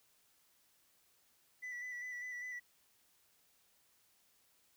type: tone with vibrato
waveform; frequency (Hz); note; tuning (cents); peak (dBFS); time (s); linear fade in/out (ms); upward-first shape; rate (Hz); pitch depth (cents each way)
sine; 1975.5; B6; 0; -39; 1.62-2.6; 20; square; 5; 22
effects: tanh soft clip ceiling -41 dBFS + white hiss -72 dBFS RMS until 4.76 s